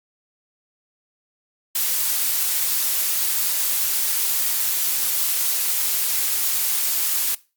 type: noise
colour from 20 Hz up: blue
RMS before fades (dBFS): -21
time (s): 1.75-7.35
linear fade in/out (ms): 5
effects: noise-tail reverb RT60 0.3 s tail -21 dB re dry + Opus 48 kbps